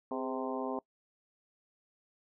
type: harmonic tone with a mistuned harmonic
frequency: 130 Hz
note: C3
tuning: 11 cents flat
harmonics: 2 / 3 / 4 / 5 / 6 / 7 / 8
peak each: -38 / -40 / -41 / -42 / -43 / -43 / -44 dBFS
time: 0.11-0.79 s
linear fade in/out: 2 ms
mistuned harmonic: 3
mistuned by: +72 cents
effects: noise-tail reverb RT60 0.1 s tail -23 dB re dry